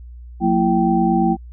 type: tone cluster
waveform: sine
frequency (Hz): 180.8 / 229.5 / 333.7 / 777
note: F#3 / A#3 / E4 / G5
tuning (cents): -40 / -27 / +21 / -16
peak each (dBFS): -19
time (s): 0.4-1.37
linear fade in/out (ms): 50
effects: added 60 Hz sine -34 dBFS peak until 1.52 s